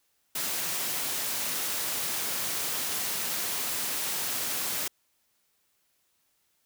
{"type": "high-pass noise", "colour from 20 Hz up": "white", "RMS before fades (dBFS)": -31, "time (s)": [0.35, 4.88], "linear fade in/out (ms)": 5, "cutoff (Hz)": 120, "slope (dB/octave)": 12, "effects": ["white hiss -72 dBFS RMS until 6.65 s"]}